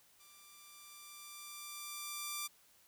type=tone with level ramp; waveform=5% pulse; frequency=1179 Hz; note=D6; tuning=6 cents sharp; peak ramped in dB=-48 to -26 dBFS; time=0.19-2.48 s; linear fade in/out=20 ms; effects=white hiss -67 dBFS RMS until 2.87 s